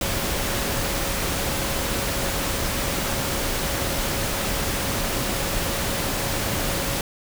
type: tone in noise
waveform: sine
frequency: 552 Hz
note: C#5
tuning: 7 cents flat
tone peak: -35 dBFS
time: 0.01-7.01 s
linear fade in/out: 2 ms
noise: pink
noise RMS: -25 dBFS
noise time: 0.01-7.01 s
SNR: -13 dB
effects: none